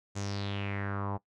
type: tone with low-pass filter sweep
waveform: sawtooth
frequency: 100 Hz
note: G2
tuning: 35 cents sharp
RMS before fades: -35 dBFS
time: 0.15-1.18 s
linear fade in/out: 20 ms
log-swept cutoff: 7200 to 850 Hz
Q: 4.2
effects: noise-tail reverb RT60 0.1 s tail -19 dB re dry